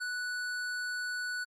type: tone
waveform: square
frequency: 1480 Hz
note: F#6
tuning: in tune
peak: -34 dBFS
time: 0-1.45 s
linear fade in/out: 20 ms
effects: low-pass 9000 Hz 12 dB/octave + Opus 48 kbps